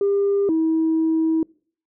sine tone pair in turn, 400 / 321.7 Hz, G4 / E4, +35 / -42 cents, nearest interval major third, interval 377 cents, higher first, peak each -15 dBFS, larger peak neither, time 0.01-0.49 / 0.49-1.43 s, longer second, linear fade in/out 2 ms, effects noise-tail reverb RT60 0.5 s tail -26 dB re dry + tanh soft clip ceiling -13 dBFS

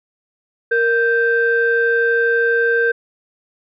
sine tone pair together, 466.2 / 1567 Hz, A#4 / G6, 0 / -1 cents, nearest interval octave + major sixth, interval 2099 cents, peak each -15 dBFS, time 0.71-2.92 s, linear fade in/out 10 ms, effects tanh soft clip ceiling -6 dBFS

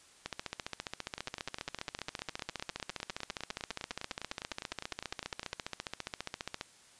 two click trains, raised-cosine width 0.2 ms, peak -22 / -19 dBFS, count 44 / 95, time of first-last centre 1.18-5.532 / 0.26-6.611 s, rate 9.88 / 14.8 Hz, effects white hiss -60 dBFS RMS until 6.99 s + resampled to 22050 Hz

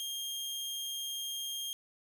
sawtooth tone, 3219 Hz, G7, 45 cents sharp, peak -33 dBFS, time 0-1.73 s, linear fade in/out 0 ms, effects 12-bit

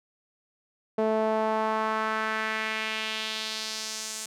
sawtooth tone with band-pass filter sweep, 218.7 Hz, A3, 10 cents flat, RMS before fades -29 dBFS, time 0.98-4.26 s, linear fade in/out 5 ms, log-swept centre 540 to 7600 Hz, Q 1.9, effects none

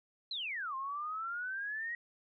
sine exponential two-way sweep, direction down then up, 4186 to 1046.5 to 1915 Hz, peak -36 dBFS, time 0.31-1.95 s, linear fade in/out 2 ms, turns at 0.75 s, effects none

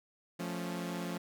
sawtooth chord, F augmented, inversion none, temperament equal with one note detuned, 175.12 / 220 / 277.2 Hz, F3 / A3 / C#4, +5 / 0 / 0 cents, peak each -34 / -39 / -39 dBFS, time 0.39-1.18 s, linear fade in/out 10 ms, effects none

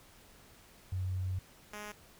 sine / 5% pulse tone pair in turn, 92.8 / 208.8 Hz, F#2 / G#3, +6 / +10 cents, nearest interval octave + major second, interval 1404 cents, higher second, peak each -32 / -31 dBFS, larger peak second, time 0.92-1.39 / 1.73-1.92 s, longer first, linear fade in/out 5 ms, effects pink hiss -59 dBFS RMS until 2.19 s

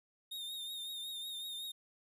45% pulse tone with vibrato, 3681 Hz, A#7, 23 cents flat, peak -40 dBFS, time 0.31-1.72 s, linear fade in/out 10 ms, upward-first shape triangle, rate 5.4 Hz, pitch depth 55 cents each way, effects none

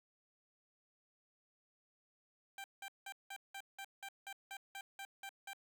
15% pulse tone bursts, 786 Hz, G5, 4 cents sharp, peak -39 dBFS, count 13, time 2.58-5.533 s, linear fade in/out 2 ms, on 61 ms, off 180 ms, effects none

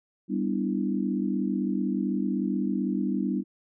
sine chord, E minor seventh, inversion first, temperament equal, 196 / 246.9 / 293.7 / 329.6 Hz, G3 / B3 / D4 / E4, 0 / 0 / 0 / 0 cents, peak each -28 / -30 / -31 / -33 dBFS, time 0.28-3.44 s, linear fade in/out 50 ms, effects none

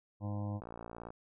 harmonic tone, 103 Hz, G#2, 14 cents flat, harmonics 1 / 2 / 3 / 5 / 6 / 7 / 8 / 9 / 10, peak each -36 / -42 / -46 / -50 / -52 / -53 / -54 / -55 / -56 dBFS, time 0.2-0.61 s, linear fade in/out 50 ms
click train, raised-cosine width 1 ms, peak -31 dBFS, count 29, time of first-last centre 0.62-1.104 s, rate 57.8 Hz
effects none

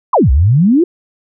sine exponential two-way sweep, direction down then up, 1174.7 to 60 to 371.2 Hz, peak -6 dBFS, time 0.13-0.84 s, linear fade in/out 5 ms, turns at 0.31 s, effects none

